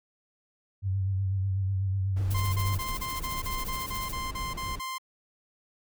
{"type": "tone with vibrato", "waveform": "sine", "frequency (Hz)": 96.2, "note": "G2", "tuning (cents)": -32, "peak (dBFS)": -25, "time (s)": [0.82, 2.81], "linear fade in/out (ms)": 50, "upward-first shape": "sine", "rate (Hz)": 8.1, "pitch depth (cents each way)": 42}
{"type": "noise", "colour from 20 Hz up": "brown", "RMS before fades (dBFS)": -37, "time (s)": [2.16, 4.8], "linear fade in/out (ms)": 10}
{"type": "noise with tremolo", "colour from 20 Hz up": "blue", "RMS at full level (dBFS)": -37, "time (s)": [2.3, 4.15], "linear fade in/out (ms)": 10, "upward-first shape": "triangle", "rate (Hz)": 14, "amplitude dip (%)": 95}
{"type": "tone bursts", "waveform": "sawtooth", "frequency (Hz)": 1046.5, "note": "C6", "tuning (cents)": 0, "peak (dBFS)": -29, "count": 12, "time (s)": [2.34, 4.983], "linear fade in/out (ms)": 10, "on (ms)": 190, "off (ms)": 33}
{"effects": []}